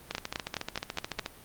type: two click trains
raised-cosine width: 0.2 ms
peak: -13 / -15 dBFS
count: 6 / 17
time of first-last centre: 0.15-1.194 / 0.11-1.261 s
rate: 4.79 / 13.9 Hz
effects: pink hiss -52 dBFS RMS until 1.44 s + Opus 32 kbps